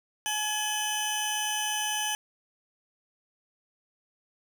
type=tone pair together; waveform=20% pulse; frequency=848 / 3027 Hz; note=G#5 / F#7; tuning=+36 / +39 cents; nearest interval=octave + minor seventh; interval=2203 cents; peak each=-26 / -25 dBFS; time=0.26-2.15 s; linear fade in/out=0 ms; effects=none